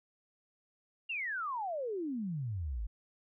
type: exponential sweep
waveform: sine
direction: down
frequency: 2856 to 47.71 Hz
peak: -34 dBFS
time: 1.09-2.87 s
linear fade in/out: 10 ms
effects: none